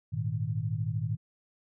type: chord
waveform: sine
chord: Ab suspended second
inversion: none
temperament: just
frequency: 103.83 / 116.8 / 155.74 Hz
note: Ab2 / Bb2 / Eb3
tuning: 0 / +4 / +2 cents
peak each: -33 / -32 / -34 dBFS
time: 0.12-1.17 s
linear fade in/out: 20 ms
effects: none